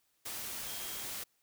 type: tone in noise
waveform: sine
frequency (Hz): 3239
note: G#7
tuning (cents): -44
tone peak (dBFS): -50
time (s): 0.66-1.04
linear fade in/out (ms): 10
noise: white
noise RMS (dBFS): -41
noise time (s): 0.25-1.24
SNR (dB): -12
effects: white hiss -75 dBFS RMS until 1.42 s